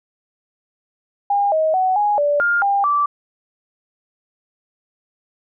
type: tone with pitch steps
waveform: sine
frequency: 808 / 631 / 748 / 829 / 582 / 1408 / 800 / 1163 Hz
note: G#5 / D#5 / F#5 / G#5 / D5 / F6 / G5 / D6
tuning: -48 / +24 / +19 / -3 / -16 / +14 / +35 / -17 cents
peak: -14 dBFS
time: 1.3-3.06 s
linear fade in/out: 5 ms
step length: 220 ms
effects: none